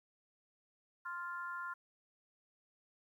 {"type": "harmonic tone", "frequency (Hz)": 349.2, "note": "F4", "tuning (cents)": 0, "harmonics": [3, 4, 5], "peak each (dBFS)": [-44, -42, -53], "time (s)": [1.05, 1.74], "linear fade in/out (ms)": 10, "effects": ["12-bit"]}